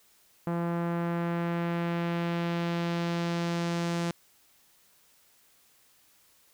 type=tone with low-pass filter sweep; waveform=sawtooth; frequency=170.6 Hz; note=F3; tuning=40 cents flat; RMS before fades=-30 dBFS; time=0.47-4.11 s; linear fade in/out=2 ms; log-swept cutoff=1200 to 7600 Hz; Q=1; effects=white hiss -63 dBFS RMS until 6.53 s